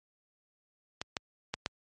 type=clicks; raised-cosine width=0.2 ms; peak=-17 / -15 / -15 / -13 dBFS; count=4; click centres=1.015 / 1.168 / 1.54 / 1.661 s; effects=high-pass 60 Hz 12 dB/octave + MP3 48 kbps